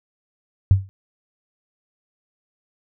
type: tone with exponential decay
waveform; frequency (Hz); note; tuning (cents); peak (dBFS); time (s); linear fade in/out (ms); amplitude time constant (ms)
sine; 96.4; G2; -28; -6; 0.71-0.89; 0; 39
effects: none